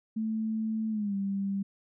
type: tone with pitch glide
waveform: sine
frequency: 220 to 197.13 Hz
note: A3 to G3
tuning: 0 to +10 cents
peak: -28 dBFS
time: 0.16-1.63 s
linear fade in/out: 10 ms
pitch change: -190 cents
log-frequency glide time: 0.9-1.15 s
effects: none